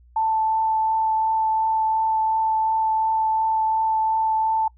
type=tone with vibrato; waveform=sine; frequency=882 Hz; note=A5; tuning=4 cents sharp; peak=-18 dBFS; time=0.16-4.68 s; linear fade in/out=5 ms; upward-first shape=triangle; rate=2.8 Hz; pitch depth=10 cents each way; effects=noise-tail reverb RT60 0.1 s tail -23 dB re dry + added 60 Hz sine -49 dBFS peak until 4.77 s